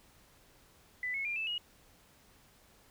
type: tone with pitch steps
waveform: sine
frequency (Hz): 1995 / 2188 / 2400 / 2632 / 2887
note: B6 / C#7 / D7 / E7 / F#7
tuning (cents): +17 / -23 / +37 / -3 / -43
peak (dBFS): -33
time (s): 1.03-1.58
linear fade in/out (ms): 2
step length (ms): 110
effects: pink hiss -63 dBFS RMS until 2.9 s